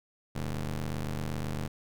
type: ring-modulated tone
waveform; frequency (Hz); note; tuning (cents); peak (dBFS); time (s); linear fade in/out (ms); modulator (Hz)
25% pulse; 77.78; D#2; 0; -25; 0.35-1.68; 10; 62.8
effects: none